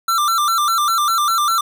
square tone with vibrato, 1265 Hz, D#6, 28 cents sharp, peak -15 dBFS, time 0.08-1.61 s, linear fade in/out 5 ms, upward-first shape square, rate 5 Hz, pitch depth 110 cents each way, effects none

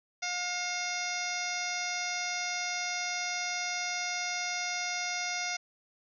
harmonic tone with a mistuned harmonic, 715 Hz, F5, 41 cents sharp, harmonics 1 / 2 / 3 / 4 / 5 / 6 / 7 / 8 / 9, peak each -39 / -40 / -36 / -45 / -43 / -46 / -40 / -39 / -43 dBFS, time 0.22-5.57 s, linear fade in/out 10 ms, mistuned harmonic 4, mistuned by -84 cents, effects none

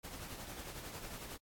pink noise with tremolo, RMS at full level -45 dBFS, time 0.03-1.38 s, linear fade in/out 20 ms, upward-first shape triangle, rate 11 Hz, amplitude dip 50%, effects AAC 64 kbps

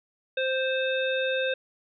harmonic tone, 523.3 Hz, C5, in tune, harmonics 1 / 3 / 5 / 7, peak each -26 / -31 / -33 / -34 dBFS, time 0.37-1.54 s, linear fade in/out 5 ms, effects none

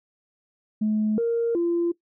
sine tone with pitch steps, 214.4 / 465.2 / 342.3 Hz, A3 / A#4 / F4, -45 / -4 / -35 cents, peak -19 dBFS, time 0.81-1.92 s, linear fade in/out 10 ms, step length 370 ms, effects noise-tail reverb RT60 0.1 s tail -19 dB re dry + tanh soft clip ceiling -16 dBFS

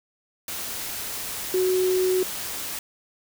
sine tone in noise, 370 Hz, F#4, in tune, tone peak -19 dBFS, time 1.54-2.23 s, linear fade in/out 2 ms, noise white, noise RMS -32 dBFS, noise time 0.48-2.79 s, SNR +10 dB, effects none

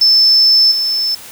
sine tone with level steps, 5274 Hz, E8, in tune, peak -6 / -13 dBFS, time 0.01-1.15 s, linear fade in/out 5 ms, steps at 0.71 s, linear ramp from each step 10 ms, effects white hiss -34 dBFS RMS until 1.31 s

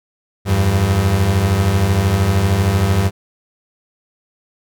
35% pulse beating tone pair, 85.3 / 98.3 Hz, F2 / G2, -40 / +5 cents, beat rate 13 Hz, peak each -17 / -12 dBFS, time 0.45-3.11 s, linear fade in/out 50 ms, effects none

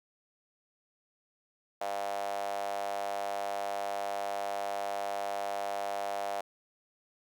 sawtooth tone with high-pass filter, 100 Hz, G2, 35 cents sharp, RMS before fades -35 dBFS, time 1.81-6.41 s, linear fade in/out 5 ms, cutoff 670 Hz, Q 6.6, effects none

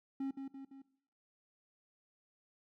triangle tone with echo, 271 Hz, C#4, 39 cents flat, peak -33 dBFS, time 0.2-0.31 s, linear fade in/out 5 ms, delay 170 ms, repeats 3, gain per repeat -5 dB, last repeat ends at 0.82 s, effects noise-tail reverb RT60 0.6 s tail -18 dB re dry

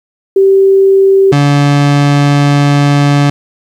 sine / 30% pulse tone pair in turn, 388.3 / 143.45 Hz, G4 / D3, -16 / -40 cents, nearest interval octave + perfect fourth, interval 1724 cents, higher first, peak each -3 dBFS, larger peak neither, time 0.36-1.32 / 1.32-3.3 s, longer second, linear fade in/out 5 ms, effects low-pass 6000 Hz 12 dB/octave + 7-bit

